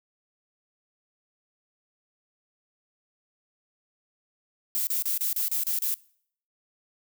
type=noise bursts; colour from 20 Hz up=violet; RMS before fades=-27 dBFS; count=8; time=4.75-5.941 s; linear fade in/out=0 ms; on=120 ms; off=33 ms; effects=noise-tail reverb RT60 0.6 s tail -23 dB re dry